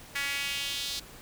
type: tone with high-pass filter sweep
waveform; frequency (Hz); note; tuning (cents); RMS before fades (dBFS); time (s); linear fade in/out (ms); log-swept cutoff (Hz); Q
sawtooth; 280.9; C#4; +23; -33; 0.15-1; 10; 1900 to 4100; 2.5
effects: pink hiss -49 dBFS RMS until 1.21 s